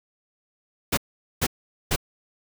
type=noise bursts; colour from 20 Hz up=pink; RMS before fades=-22 dBFS; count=3; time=0.92-1.962 s; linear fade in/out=10 ms; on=54 ms; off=440 ms; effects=none